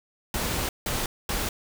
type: noise bursts at uneven times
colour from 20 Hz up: pink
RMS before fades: -28 dBFS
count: 3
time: 0.34-0.69 / 0.86-1.06 / 1.29-1.49 s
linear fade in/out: 2 ms
effects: none